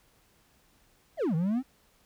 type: exponential two-way sweep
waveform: triangle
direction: down then up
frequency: 740 to 153.5 to 274.4 Hz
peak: -23 dBFS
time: 1.17-1.63 s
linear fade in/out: 50 ms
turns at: 1.35 s
effects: pink hiss -65 dBFS RMS until 2.05 s